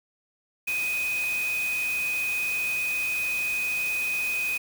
sine tone in noise, 2500 Hz, D#7, 8 cents sharp, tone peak -25 dBFS, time 0.67-4.58 s, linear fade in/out 10 ms, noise white, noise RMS -37 dBFS, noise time 0.67-4.58 s, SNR +9 dB, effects none

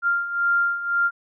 sine beating tone pair, 1393 / 1394.9 Hz, F6 / F6, -5 / -2 cents, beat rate 1.9 Hz, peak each -25 / -20 dBFS, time 0.02-1.11 s, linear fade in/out 50 ms, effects none

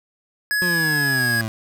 square tone with pitch glide, 1684 to 1655.1 Hz, G#6 to G#6, +24 to -6 cents, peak -19 dBFS, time 0.51-1.41 s, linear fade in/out 0 ms, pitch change -30 cents, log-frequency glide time 1.12-1.21 s
25% pulse exponential sweep, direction down, 181.8 to 108.8 Hz, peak -20 dBFS, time 0.62-1.48 s, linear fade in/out 0 ms
effects none

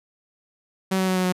sawtooth tone with pitch steps, 189.7 / 187.85 / 186.01 / 184.19 / 182.39 Hz, F#3 / F#3 / F#3 / F#3 / F#3, +43 / +26 / +9 / -8 / -25 cents, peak -16 dBFS, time 0.91-1.325 s, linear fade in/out 10 ms, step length 83 ms, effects resampled to 32000 Hz

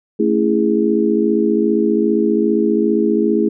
sine chord, A major seventh, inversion none, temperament just, 220 / 275 / 330 / 412.5 Hz, A3 / C#4 / E4 / G#4, 0 / -14 / +2 / -12 cents, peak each -17 / -22 / -17 / -17 dBFS, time 0.19-3.49 s, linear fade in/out 10 ms, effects none

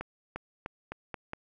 accelerating click train, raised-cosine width 0.5 ms, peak -21 dBFS, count 6, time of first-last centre 0.01-1.334 s, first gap 350 ms, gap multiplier 0.86, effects none

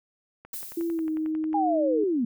click train, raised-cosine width 0.5 ms, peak -30 dBFS, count 13, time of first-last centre 0.45-1.531 s, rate 11.1 Hz
violet noise with exponential decay, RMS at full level -33 dBFS, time 0.53-1.32 s, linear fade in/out 5 ms, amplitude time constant 170 ms
sine tone with pitch glide, 336.1 to 313.6 Hz, E4 to D#4, +34 to +14 cents, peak -25 dBFS, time 0.77-2.04 s, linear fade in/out 5 ms, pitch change -120 cents, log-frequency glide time 0.9-1.09 s
sine linear sweep, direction down, 830.6 to 220 Hz, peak -22 dBFS, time 1.54-2.25 s, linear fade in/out 5 ms
effects none

